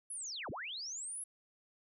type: linear two-way sweep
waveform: sine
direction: down then up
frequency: 11000 to 59.8 to 11000 Hz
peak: -40 dBFS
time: 0.1-1.24 s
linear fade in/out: 5 ms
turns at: 0.5 s
effects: none